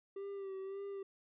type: tone with vibrato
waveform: triangle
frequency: 390.9 Hz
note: G4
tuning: 5 cents flat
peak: -39 dBFS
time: 0.16-1.03 s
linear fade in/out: 5 ms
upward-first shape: sine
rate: 1.8 Hz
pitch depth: 37 cents each way
effects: resampled to 8000 Hz